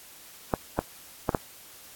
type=clicks; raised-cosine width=1 ms; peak=-8 dBFS; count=4; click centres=0.538 / 0.79 / 1.292 / 1.348 s; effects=white hiss -49 dBFS RMS until 1.95 s + AAC 64 kbps